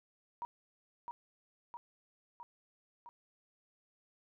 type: tone with echo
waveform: sine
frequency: 952 Hz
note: A#5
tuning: 36 cents sharp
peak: -37 dBFS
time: 0.42-0.45 s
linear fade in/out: 0 ms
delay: 660 ms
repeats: 4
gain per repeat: -3 dB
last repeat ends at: 3.09 s
effects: none